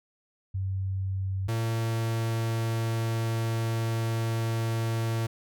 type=tone pair in turn; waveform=sine / 45% pulse; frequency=95.7 / 113.81 Hz; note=G2 / A#2; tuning=-41 / -41 cents; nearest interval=minor third; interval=300 cents; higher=second; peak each=-27 / -26 dBFS; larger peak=second; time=0.54-1.48 / 1.48-5.27 s; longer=second; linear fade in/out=10 ms; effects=none